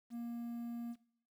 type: tone with quantisation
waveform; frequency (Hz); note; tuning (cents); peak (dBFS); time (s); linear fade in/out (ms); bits
triangle; 235.7; A#3; +19; -38; 0.1-0.96; 50; 11
effects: noise-tail reverb RT60 0.6 s tail -17 dB re dry